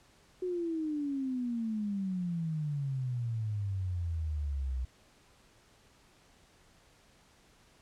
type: exponential sweep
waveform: sine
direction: down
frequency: 370 to 61.8 Hz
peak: -31 dBFS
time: 0.42-4.85 s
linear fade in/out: 5 ms
effects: pink hiss -63 dBFS RMS until 7.81 s + low-pass 9000 Hz 12 dB/octave